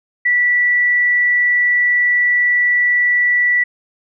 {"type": "tone", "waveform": "sine", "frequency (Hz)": 1958, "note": "B6", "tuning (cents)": -15, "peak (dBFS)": -11, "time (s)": [0.25, 3.64], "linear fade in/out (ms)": 10, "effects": []}